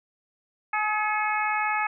harmonic tone with a mistuned harmonic, 424.6 Hz, G#4, 38 cents sharp, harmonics 2 / 3 / 4 / 5 / 6, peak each -27 / -29 / -31 / -30 / -34 dBFS, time 0.73-1.87 s, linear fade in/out 5 ms, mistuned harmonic 5, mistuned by +44 cents, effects none

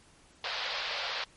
white band-pass noise, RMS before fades -35 dBFS, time 0.44-1.24 s, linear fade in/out 2 ms, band 480 to 4700 Hz, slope 48 dB/octave, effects pink hiss -60 dBFS RMS until 1.36 s + MP3 48 kbps

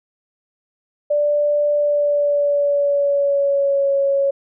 sine tone with pitch glide, 587.3 to 554.3 Hz, D5 to C#5, 0 to 0 cents, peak -14 dBFS, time 1.1-4.31 s, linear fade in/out 10 ms, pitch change -100 cents, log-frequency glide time 1.74-3.93 s, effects none

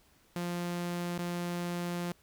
sawtooth tone with dropouts, 174.61 Hz, F3, in tune, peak -29 dBFS, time 0.36-2.12 s, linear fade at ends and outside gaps 0 ms, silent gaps 1.179-1.189 s, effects pink hiss -65 dBFS RMS until 2.22 s

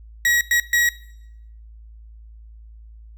40% pulse tone bursts at uneven times, 1909 Hz, A#6, 41 cents sharp, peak -14 dBFS, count 3, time 0.25-0.41 / 0.51-0.6 / 0.73-0.89 s, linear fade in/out 2 ms, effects noise-tail reverb RT60 0.8 s tail -21 dB re dry + added 55 Hz sine -40 dBFS peak until 3.17 s

